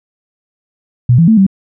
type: tone with pitch steps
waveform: sine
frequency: 122.4 / 166.7 / 221.9 / 192.9 Hz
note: B2 / E3 / A3 / G3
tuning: -15 / +20 / +15 / -28 cents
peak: -4 dBFS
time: 1.09-1.466 s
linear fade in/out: 5 ms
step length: 94 ms
effects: none